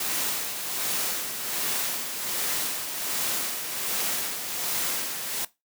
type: noise with tremolo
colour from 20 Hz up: white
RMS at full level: -27 dBFS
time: 0-5.45 s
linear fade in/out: 5 ms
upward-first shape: sine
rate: 1.3 Hz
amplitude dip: 50%
effects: noise-tail reverb RT60 0.2 s tail -18 dB re dry + high-pass 150 Hz 12 dB/octave